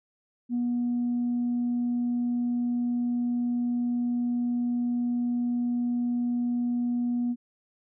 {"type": "tone", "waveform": "sine", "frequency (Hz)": 241.9, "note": "B3", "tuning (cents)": -36, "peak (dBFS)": -23, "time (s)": [0.49, 7.36], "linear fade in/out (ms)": 50, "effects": ["tanh soft clip ceiling -21 dBFS"]}